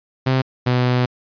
sawtooth tone pair in turn, 130.81 / 124.62 Hz, C3 / B2, 0 / +16 cents, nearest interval minor second, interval 84 cents, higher first, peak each -11 dBFS, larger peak neither, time 0.26-0.42 / 0.66-1.06 s, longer second, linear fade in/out 10 ms, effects resampled to 11025 Hz

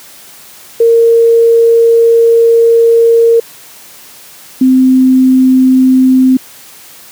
sine tone pair in turn, 461.6 / 259.1 Hz, A#4 / C4, -17 / -17 cents, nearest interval minor seventh, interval 1000 cents, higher first, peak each -3 dBFS, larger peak neither, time 0.8-3.4 / 4.61-6.37 s, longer first, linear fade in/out 5 ms, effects white hiss -35 dBFS RMS until 7.11 s + high-pass 100 Hz 12 dB/octave

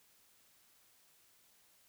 silence, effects white hiss -68 dBFS RMS until 1.88 s

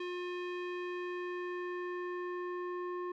square tone with low-pass filter sweep, 357.1 Hz, F4, 39 cents sharp, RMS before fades -39 dBFS, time 0-3.12 s, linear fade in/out 5 ms, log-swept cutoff 3000 to 1300 Hz, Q 1.8, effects none

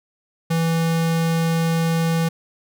square tone, 164.81 Hz, E3, in tune, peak -18 dBFS, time 0.5-2.29 s, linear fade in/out 10 ms, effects none

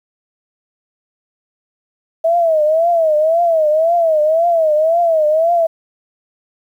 sine tone with vibrato, 646 Hz, E5, 35 cents flat, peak -10 dBFS, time 2.24-5.67 s, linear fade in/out 10 ms, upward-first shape triangle, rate 1.9 Hz, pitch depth 140 cents each way, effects 8-bit

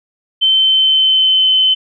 sine tone with pitch glide, 3088 to 3056 Hz, G7 to G7, -27 to -45 cents, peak -8 dBFS, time 0.41-1.75 s, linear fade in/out 20 ms, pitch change -18 cents, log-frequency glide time 0.54-1.48 s, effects none

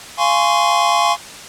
square chord, Db major seventh, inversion first, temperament just, 693 / 831.5 / 1039.4 / 1108.7 Hz, F5 / Ab5 / C6 / Db6, -14 / +2 / -12 / 0 cents, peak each -19 dBFS, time 0.17-1.17 s, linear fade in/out 50 ms, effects white hiss -34 dBFS RMS until 1.48 s + low-pass 8000 Hz 12 dB/octave

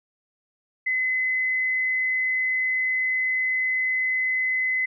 sine tone, 2032 Hz, B6, 49 cents sharp, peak -21 dBFS, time 0.86-4.86 s, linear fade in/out 10 ms, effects none

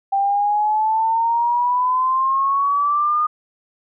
sine exponential sweep, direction up, 784 to 1227 Hz, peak -15 dBFS, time 0.12-3.27 s, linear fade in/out 10 ms, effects none

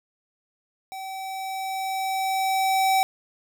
square tone with level ramp, 767 Hz, G5, 38 cents flat, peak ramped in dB -34 to -18 dBFS, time 0.92-3.03 s, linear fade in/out 0 ms, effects none

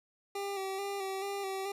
25% pulse tone with vibrato, 392 Hz, G4, in tune, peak -31 dBFS, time 0.35-1.72 s, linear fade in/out 5 ms, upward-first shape square, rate 2.3 Hz, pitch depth 31 cents each way, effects resampled to 32000 Hz

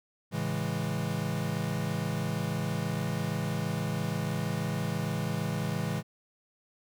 square chord, A major seventh, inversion none, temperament equal, 110 / 138.59 / 164.81 / 207.7 Hz, A2 / C#3 / E3 / G#3, 0 / 0 / 0 / 0 cents, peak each -37 / -36 / -34 / -37 dBFS, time 0.31-6.03 s, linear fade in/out 50 ms, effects none

